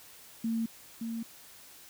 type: tone pair in turn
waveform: sine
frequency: 226.9 / 228.6 Hz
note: A#3 / A#3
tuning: -47 / -34 cents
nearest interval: unison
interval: 13 cents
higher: second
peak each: -28 / -33 dBFS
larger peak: first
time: 0.44-0.66 / 1.01-1.23 s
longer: neither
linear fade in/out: 5 ms
effects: white hiss -53 dBFS RMS until 1.89 s